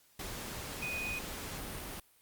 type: tone in noise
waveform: sine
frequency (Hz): 2489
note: D#7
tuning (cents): 0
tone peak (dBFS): -36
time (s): 0.82-1.19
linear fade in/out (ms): 5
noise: pink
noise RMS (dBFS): -42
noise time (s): 0.19-2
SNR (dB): +3
effects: white hiss -66 dBFS RMS until 2.21 s + Opus 48 kbps